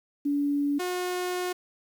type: tone pair in turn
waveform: sine / sawtooth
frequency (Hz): 286.5 / 361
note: D4 / F#4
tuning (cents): -43 / -43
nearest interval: major third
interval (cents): 400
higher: second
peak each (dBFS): -23 / -24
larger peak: first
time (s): 0.25-0.79 / 0.79-1.53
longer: second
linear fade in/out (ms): 10
effects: 9-bit